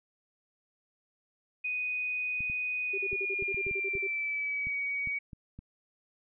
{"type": "tone with pitch glide", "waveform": "sine", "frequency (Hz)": [2489, 2256], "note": ["D#7", "C#7"], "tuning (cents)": [0, 30], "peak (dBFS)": -30, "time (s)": [1.64, 5.19], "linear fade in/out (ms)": 10, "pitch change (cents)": -170, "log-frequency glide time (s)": [2.84, 4.77]}
{"type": "clicks", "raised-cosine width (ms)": 5, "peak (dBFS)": -32, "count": 12, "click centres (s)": [2.406, 2.499, 3.13, 3.424, 3.545, 3.667, 3.712, 3.953, 4.67, 5.073, 5.332, 5.59]}
{"type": "tone bursts", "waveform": "sine", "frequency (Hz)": 392, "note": "G4", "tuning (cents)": 0, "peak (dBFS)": -34, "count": 13, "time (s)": [2.93, 4.074], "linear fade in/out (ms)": 10, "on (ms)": 52, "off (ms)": 39}
{"effects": []}